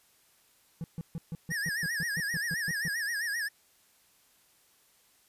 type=tone bursts; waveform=triangle; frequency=164.81 Hz; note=E3; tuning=in tune; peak=-31 dBFS; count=13; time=0.81-2.88 s; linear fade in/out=0 ms; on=30 ms; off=140 ms
type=tone with vibrato; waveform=square; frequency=1760 Hz; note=A6; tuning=in tune; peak=-31 dBFS; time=1.5-3.49 s; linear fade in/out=20 ms; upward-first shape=sine; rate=7.6 Hz; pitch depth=140 cents each way
effects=white hiss -65 dBFS RMS until 5.28 s + resampled to 32000 Hz